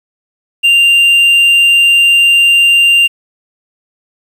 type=tone; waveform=triangle; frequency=2786 Hz; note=F7; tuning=5 cents flat; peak=-3 dBFS; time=0.63-3.08 s; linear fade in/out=20 ms; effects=7-bit